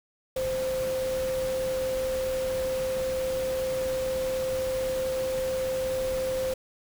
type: tone in noise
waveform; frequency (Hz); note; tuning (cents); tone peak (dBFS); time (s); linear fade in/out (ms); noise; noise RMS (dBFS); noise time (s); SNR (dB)
sine; 521; C5; -7; -26; 0.36-6.54; 5; pink; -38; 0.36-6.54; +9
effects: none